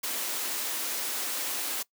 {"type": "high-pass noise", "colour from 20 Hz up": "white", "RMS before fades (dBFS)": -32, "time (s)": [0.03, 1.83], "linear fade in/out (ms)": 10, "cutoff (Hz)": 230, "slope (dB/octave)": 48, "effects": ["noise-tail reverb RT60 0.1 s tail -21 dB re dry"]}